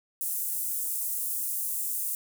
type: high-pass noise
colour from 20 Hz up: pink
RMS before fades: -31 dBFS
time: 0.21-2.15 s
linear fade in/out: 0 ms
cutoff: 9300 Hz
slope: 24 dB/octave
effects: none